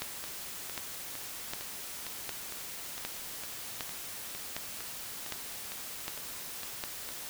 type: two click trains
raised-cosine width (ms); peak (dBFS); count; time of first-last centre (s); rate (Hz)
0.2; -23 / -17; 16 / 10; 0.24-7.089 / 0.02-6.838; 2.19 / 1.32
effects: white hiss -42 dBFS RMS until 7.29 s